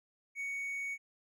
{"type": "tone", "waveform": "triangle", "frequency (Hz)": 2231, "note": "C#7", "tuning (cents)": 11, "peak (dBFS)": -34, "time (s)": [0.35, 0.98], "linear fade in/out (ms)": 50, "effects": []}